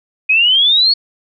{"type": "exponential sweep", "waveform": "sine", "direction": "up", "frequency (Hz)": [2489, 4435], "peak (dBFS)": -8, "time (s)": [0.29, 0.94], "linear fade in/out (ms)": 10, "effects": []}